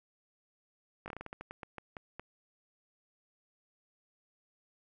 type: slowing click train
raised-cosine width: 0.5 ms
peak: -27 dBFS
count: 14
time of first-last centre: 1.06-2.196 s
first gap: 19 ms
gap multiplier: 1.23
effects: none